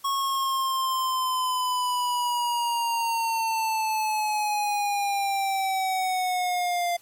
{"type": "linear sweep", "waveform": "square", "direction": "down", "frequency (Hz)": [1101, 693], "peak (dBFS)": -24, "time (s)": [0.04, 6.97], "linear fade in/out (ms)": 10, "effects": ["white hiss -55 dBFS RMS until 7.01 s", "MP3 64 kbps"]}